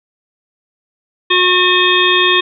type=harmonic tone; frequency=362.5 Hz; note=F#4; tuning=35 cents flat; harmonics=1 / 3 / 5 / 7 / 9 / 10; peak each=-16 / -16 / -16 / -16 / -16 / -16 dBFS; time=1.3-2.41 s; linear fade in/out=10 ms; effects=none